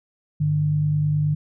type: tone pair together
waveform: sine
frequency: 100.49 / 150 Hz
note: G2 / D3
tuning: +43 / +37 cents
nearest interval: perfect fifth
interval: 694 cents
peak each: -28 / -18 dBFS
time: 0.4-1.35 s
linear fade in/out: 10 ms
effects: none